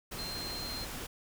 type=tone in noise; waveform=sine; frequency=4167 Hz; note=C8; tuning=8 cents flat; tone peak=-39 dBFS; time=0.18-0.85 s; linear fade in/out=10 ms; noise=pink; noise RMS=-41 dBFS; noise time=0.11-1.07 s; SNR=-1 dB; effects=none